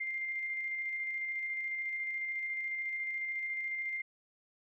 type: tone with tremolo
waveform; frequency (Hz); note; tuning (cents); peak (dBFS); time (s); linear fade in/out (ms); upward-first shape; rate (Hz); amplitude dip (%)
sine; 2102; C7; +7; -33; 0-4.02; 10; square; 14; 25
effects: none